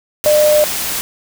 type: tone in noise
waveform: sine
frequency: 602 Hz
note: D5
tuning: 43 cents sharp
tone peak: -8 dBFS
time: 0.26-0.64 s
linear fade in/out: 0 ms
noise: white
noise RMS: -20 dBFS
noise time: 0.24-1.01 s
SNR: +9 dB
effects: none